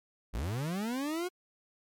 40% pulse linear sweep, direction up, 43.65 to 370 Hz, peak -31 dBFS, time 0.33-1.29 s, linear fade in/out 20 ms, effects MP3 96 kbps

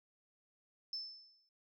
sine tone with exponential decay, 5274 Hz, E8, in tune, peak -36 dBFS, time 0.93-1.49 s, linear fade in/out 2 ms, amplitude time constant 120 ms, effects tanh soft clip ceiling -32 dBFS

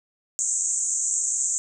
pink band-pass noise, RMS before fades -25 dBFS, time 0.39-1.58 s, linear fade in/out 0 ms, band 6500 to 8100 Hz, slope 96 dB/octave, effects none

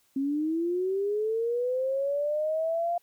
sine linear sweep, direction up, 266.7 to 698.5 Hz, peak -25 dBFS, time 0.16-2.98 s, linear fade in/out 5 ms, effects white hiss -67 dBFS RMS until 3.02 s

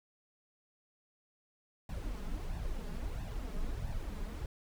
brown noise with flanger, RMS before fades -38 dBFS, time 1.89-4.46 s, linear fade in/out 2 ms, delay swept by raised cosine 1.1 to 4.9 ms, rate 1.5 Hz, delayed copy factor +0.65, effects none

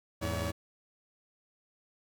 sawtooth tone cluster, 83.3 / 107 / 318 / 568 Hz, E2 / A2 / D#4 / C#5, +19 / -48 / +38 / +42 cents, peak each -31 / -33 / -39 / -33 dBFS, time 0.21-0.52 s, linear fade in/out 20 ms, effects none

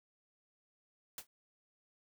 white noise with exponential decay, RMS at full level -39 dBFS, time 1.18-1.27 s, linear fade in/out 2 ms, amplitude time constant 18 ms, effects none

